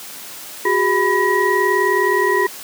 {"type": "tone cluster", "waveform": "sine", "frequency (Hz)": [369, 408.4, 991, 1903], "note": ["F#4", "G#4", "B5", "A#6"], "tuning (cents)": [-5, -29, 6, 35], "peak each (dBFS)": -19, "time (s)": [0.65, 2.47], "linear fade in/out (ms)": 5, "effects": ["white hiss -34 dBFS RMS until 2.63 s", "high-pass 150 Hz 12 dB/octave"]}